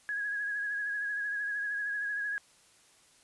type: tone with vibrato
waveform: sine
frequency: 1661.2 Hz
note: G#6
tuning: in tune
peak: -31 dBFS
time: 0.09-2.38 s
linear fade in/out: 0 ms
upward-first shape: triangle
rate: 13 Hz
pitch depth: 45 cents each way
effects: white hiss -62 dBFS RMS until 3.23 s + resampled to 24000 Hz